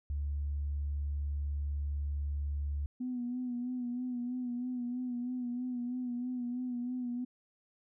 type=tone; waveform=sine; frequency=72.1 Hz; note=D2; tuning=31 cents flat; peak=-31 dBFS; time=0.1-2.86 s; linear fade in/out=0 ms
type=tone with vibrato; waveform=sine; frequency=246.9 Hz; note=B3; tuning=in tune; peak=-33 dBFS; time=3-7.25 s; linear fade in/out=10 ms; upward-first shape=sine; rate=3.1 Hz; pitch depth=42 cents each way
effects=tanh soft clip ceiling -27 dBFS